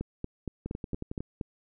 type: two click trains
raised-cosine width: 3 ms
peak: -22 / -20 dBFS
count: 7 / 7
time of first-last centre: 0.66-1.205 / 0.01-1.412 s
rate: 11 / 4.28 Hz
effects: none